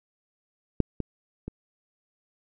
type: clicks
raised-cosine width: 3 ms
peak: -7 / -16 / -21 dBFS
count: 3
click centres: 0.803 / 1.003 / 1.48 s
effects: none